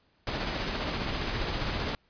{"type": "noise with tremolo", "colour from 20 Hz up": "pink", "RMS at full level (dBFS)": -30, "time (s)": [0.27, 1.95], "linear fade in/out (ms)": 2, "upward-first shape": "sine", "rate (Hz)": 15, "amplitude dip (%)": 30, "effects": ["pink hiss -68 dBFS RMS until 2.09 s", "resampled to 11025 Hz"]}